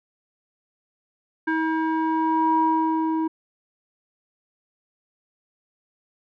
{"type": "tone with low-pass filter sweep", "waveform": "square", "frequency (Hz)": 320, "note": "D#4", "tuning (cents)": 49, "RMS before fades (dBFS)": -22, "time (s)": [1.47, 3.28], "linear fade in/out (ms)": 10, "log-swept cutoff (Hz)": [1500, 730], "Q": 5.4, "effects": []}